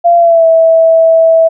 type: tone with pitch glide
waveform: sine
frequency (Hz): 688 to 653.5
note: F5 to E5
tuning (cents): -26 to -15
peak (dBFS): -3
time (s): 0.04-1.49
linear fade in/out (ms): 20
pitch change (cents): -89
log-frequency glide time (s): 0.17-0.46
effects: none